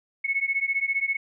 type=beating tone pair; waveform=sine; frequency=2192 / 2207 Hz; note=C#7 / C#7; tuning=-20 / -8 cents; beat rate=15 Hz; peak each=-26 dBFS; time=0.24-1.17 s; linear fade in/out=10 ms; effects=none